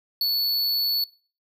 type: tone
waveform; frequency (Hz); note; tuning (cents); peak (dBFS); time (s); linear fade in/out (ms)
square; 4435; C#8; 0; -21; 0.21-1.04; 2
effects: noise-tail reverb RT60 0.4 s tail -22 dB re dry